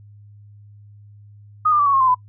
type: tone with pitch steps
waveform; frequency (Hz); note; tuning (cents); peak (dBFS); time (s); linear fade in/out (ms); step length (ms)
sine; 1244.5 / 1200.7 / 1158.5 / 1117.7 / 1078.4 / 1040.5 / 1003.9; D#6 / D6 / D6 / C#6 / C#6 / C6 / B5; 0 / +38 / -24 / +14 / -48 / -10 / +28; -13; 1.65-2.147; 10; 71
effects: noise-tail reverb RT60 0.1 s tail -21 dB re dry + added 103 Hz sine -42 dBFS peak until 2.28 s